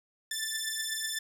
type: beating tone pair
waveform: 10% pulse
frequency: 1760 / 1768.1 Hz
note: A6 / A6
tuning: 0 / +8 cents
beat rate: 8.1 Hz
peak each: -26 dBFS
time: 0.31-1.19 s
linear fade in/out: 5 ms
effects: none